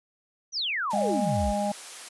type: exponential sweep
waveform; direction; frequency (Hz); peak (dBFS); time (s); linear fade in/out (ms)
sine; down; 6200 to 47.03; -26; 0.52-1.54; 50
type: high-pass noise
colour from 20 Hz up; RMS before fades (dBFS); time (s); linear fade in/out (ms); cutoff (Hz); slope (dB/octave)
white; -41; 0.9-2.09; 10; 460; 12
type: harmonic tone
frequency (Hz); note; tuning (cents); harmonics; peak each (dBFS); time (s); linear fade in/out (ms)
204.5; G#3; -26; 1 / 3 / 4; -29 / -29 / -29; 0.93-1.72; 5
effects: resampled to 24000 Hz